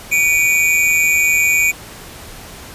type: tone pair together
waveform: square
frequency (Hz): 2291 / 2452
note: D7 / D#7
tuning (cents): -44 / -26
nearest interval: minor second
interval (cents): 118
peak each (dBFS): -15 / -15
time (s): 0.11-1.72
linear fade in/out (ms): 20
effects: pink hiss -35 dBFS RMS until 2.74 s + resampled to 32000 Hz